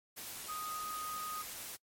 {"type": "tone in noise", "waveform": "sine", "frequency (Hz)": 1244.5, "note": "D#6", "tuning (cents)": 0, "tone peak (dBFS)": -39, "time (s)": [0.48, 1.43], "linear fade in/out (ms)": 20, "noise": "white", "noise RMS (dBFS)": -45, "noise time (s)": [0.16, 1.77], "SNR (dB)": 3, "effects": ["noise-tail reverb RT60 0.1 s tail -25 dB re dry", "MP3 64 kbps"]}